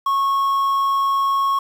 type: tone with quantisation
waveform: triangle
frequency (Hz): 1098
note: C#6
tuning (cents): -17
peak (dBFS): -14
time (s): 0.06-1.59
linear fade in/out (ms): 5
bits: 7
effects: none